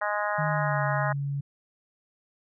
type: harmonic tone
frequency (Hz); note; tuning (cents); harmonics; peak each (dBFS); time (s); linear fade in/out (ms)
207.9; G#3; +2; 3 / 4 / 5 / 6 / 7 / 8 / 9; -31 / -32 / -33 / -34 / -34 / -35 / -36; 0.01-1.13; 10
type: tone with pitch glide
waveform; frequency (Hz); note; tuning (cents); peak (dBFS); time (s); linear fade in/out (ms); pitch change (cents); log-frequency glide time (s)
sine; 154.3 to 140.68; D#3 to C#3; -14 to +26; -27; 0.38-1.41; 10; -160; 0.49-0.84
effects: none